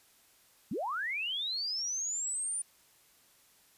sine linear sweep, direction up, 155.56 to 9397 Hz, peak -32 dBFS, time 0.71-2.62 s, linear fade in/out 5 ms, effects white hiss -64 dBFS RMS until 3.77 s + resampled to 32000 Hz

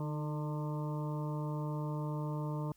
harmonic tone with a mistuned harmonic, 150 Hz, D3, 37 cents sharp, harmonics 1 / 2 / 3 / 4 / 6 / 7 / 8, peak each -35 / -43 / -47 / -47 / -47 / -49 / -55 dBFS, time 0-2.72 s, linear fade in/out 2 ms, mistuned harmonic 2, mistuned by +41 cents, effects added 48 Hz sine -70 dBFS peak until 2.76 s + white hiss -70 dBFS RMS until 2.76 s

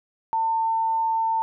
sine tone, 899 Hz, A5, 37 cents sharp, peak -20 dBFS, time 0.33-1.42 s, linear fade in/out 0 ms, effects none

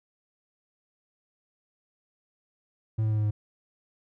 triangle tone with pitch steps, 110 / 108.8 / 107.61 / 106.44 / 105.28 Hz, A2 / A2 / A2 / G#2 / G#2, 0 / -19 / -38 / +43 / +24 cents, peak -21 dBFS, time 2.98-3.31 s, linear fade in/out 10 ms, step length 66 ms, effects none

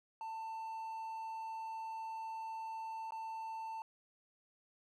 triangle tone with dropouts, 892 Hz, A5, 23 cents sharp, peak -39 dBFS, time 0.21-3.82 s, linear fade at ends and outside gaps 1 ms, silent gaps 3.107-3.121 s, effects none

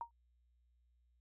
sine tone with exponential decay, 934 Hz, A#5, 3 cents sharp, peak -35 dBFS, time 0.01-0.11 s, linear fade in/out 1 ms, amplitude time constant 20 ms, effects added 60 Hz sine -70 dBFS peak until 1.2 s

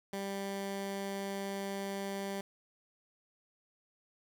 15% pulse tone, 197 Hz, G3, 9 cents sharp, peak -30 dBFS, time 0.13-2.41 s, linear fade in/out 2 ms, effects none

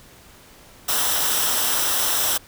white noise with comb filter, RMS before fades -21 dBFS, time 0.88-2.38 s, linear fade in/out 10 ms, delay 0.44 ms, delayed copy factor -0.55, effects pink hiss -48 dBFS RMS until 2.47 s

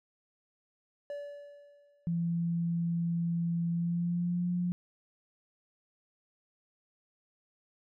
triangle tone with exponential decay, 576 Hz, D5, 34 cents flat, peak -33 dBFS, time 1.1-2.3 s, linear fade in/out 1 ms, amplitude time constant 260 ms
sine tone with pitch glide, 169.4 to 177 Hz, E3 to F3, +48 to +23 cents, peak -28 dBFS, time 2.07-4.72 s, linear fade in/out 0 ms, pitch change +75 cents, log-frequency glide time 3.7-4.5 s
effects none

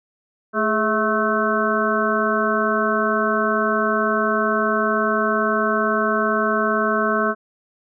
harmonic tone with a mistuned harmonic, 217.8 Hz, A3, 17 cents flat, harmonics 1 / 2 / 3 / 5 / 6 / 7, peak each -24 / -24 / -24 / -24 / -24 / -24 dBFS, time 0.53-7.35 s, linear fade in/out 50 ms, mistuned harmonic 2, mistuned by -68 cents, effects none

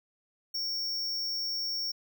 square tone, 5490 Hz, F8, 31 cents flat, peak -31 dBFS, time 0.54-1.92 s, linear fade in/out 10 ms, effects none

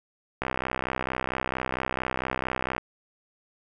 click train, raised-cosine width 0.5 ms, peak -12 dBFS, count 153, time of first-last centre 0.42-2.78 s, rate 64.4 Hz, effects none

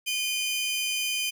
sawtooth tone pair together, 2446 / 3082 Hz, D#7 / G7, -30 / -30 cents, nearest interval major third, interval 400 cents, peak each -26 dBFS, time 0.06-1.31 s, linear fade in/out 20 ms, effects none

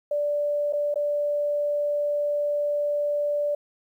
sine tone with dropouts, 585 Hz, D5, 7 cents flat, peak -22 dBFS, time 0.11-3.55 s, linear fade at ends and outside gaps 5 ms, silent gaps 0.726-0.733 / 0.942-0.957 s, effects 10-bit

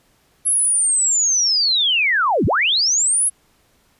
sine linear two-way sweep, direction down then up, 11000 to 61.74 to 11000 Hz, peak -14 dBFS, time 0.45-3.3 s, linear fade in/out 20 ms, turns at 2.46 s, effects pink hiss -59 dBFS RMS until 3.99 s + resampled to 32000 Hz

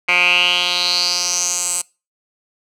10% pulse tone with band-pass filter sweep, 177.6 Hz, F3, 29 cents sharp, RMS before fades -17 dBFS, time 0.08-1.82 s, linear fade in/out 10 ms, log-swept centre 2200 to 8500 Hz, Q 5.5, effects noise-tail reverb RT60 0.3 s tail -24 dB re dry

